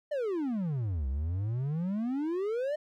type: exponential two-way sweep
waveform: triangle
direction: down then up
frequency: 618 to 63.8 to 617 Hz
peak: -27 dBFS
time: 0.11-2.76 s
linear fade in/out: 10 ms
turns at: 1.08 s
effects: none